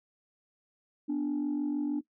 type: tone pair together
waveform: sine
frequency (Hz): 246.9 / 293.4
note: B3 / D4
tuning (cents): 0 / -2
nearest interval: minor third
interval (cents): 298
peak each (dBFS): -33 / -27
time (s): 1.08-2.01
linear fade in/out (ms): 20
effects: noise-tail reverb RT60 0.1 s tail -19 dB re dry + tanh soft clip ceiling -25 dBFS